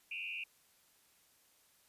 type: tone with frequency modulation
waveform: sine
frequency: 2600 Hz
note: E7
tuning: 24 cents flat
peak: -39 dBFS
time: 0.11-0.44 s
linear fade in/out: 5 ms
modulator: 84 Hz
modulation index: 2.7
effects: white hiss -69 dBFS RMS until 1.88 s + resampled to 32000 Hz